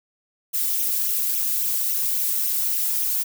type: noise with flanger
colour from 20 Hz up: violet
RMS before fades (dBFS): -23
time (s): 0.53-3.24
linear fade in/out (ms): 20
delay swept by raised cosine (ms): 0.32 to 2.42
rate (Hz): 3.6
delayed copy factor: +0.65
effects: none